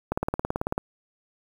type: click train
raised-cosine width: 1 ms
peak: -11 dBFS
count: 13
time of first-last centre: 0.12-0.779 s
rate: 18.2 Hz
effects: 7-bit